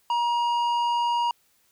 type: tone with tanh clipping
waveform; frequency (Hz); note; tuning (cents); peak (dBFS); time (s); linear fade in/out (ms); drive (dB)
sine; 950; A#5; +33; -23; 0.1-1.31; 2; 10
effects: white hiss -65 dBFS RMS until 1.71 s